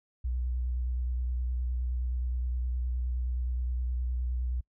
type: tone with vibrato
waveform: sine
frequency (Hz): 61.7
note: B1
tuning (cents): -1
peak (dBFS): -28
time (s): 0.24-4.61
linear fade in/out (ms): 10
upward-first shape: square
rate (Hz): 9.6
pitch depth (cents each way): 21
effects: noise-tail reverb RT60 0.1 s tail -26 dB re dry